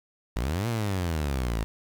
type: exponential two-way sweep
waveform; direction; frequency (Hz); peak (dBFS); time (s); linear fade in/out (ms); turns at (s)
sawtooth; up then down; 51.91 to 120.3 to 51.91; -22; 0.36-1.64; 0; 0.68
effects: 8-bit